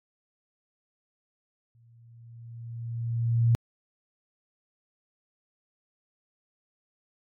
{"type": "tone with exponential growth", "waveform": "sine", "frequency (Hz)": 116.54, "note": "A#2", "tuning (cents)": 0, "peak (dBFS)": -17, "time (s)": [1.75, 3.55], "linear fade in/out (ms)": 0, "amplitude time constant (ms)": 390, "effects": ["AAC 48 kbps"]}